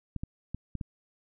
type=clicks; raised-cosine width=5 ms; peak=-22 dBFS; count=5; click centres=0.163 / 0.235 / 0.546 / 0.753 / 0.812 s; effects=none